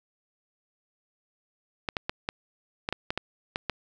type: clicks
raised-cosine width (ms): 0.3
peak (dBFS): -12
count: 10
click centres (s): 1.888 / 1.968 / 2.095 / 2.289 / 2.889 / 2.926 / 3.105 / 3.176 / 3.559 / 3.697
effects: none